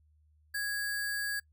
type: tone with sample-and-hold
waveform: sine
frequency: 1660 Hz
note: G#6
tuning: 1 cent flat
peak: -31 dBFS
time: 0.54-1.4 s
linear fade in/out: 10 ms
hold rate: 6300 Hz
effects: noise-tail reverb RT60 0.1 s tail -22 dB re dry + added 76 Hz sine -63 dBFS peak until 1.52 s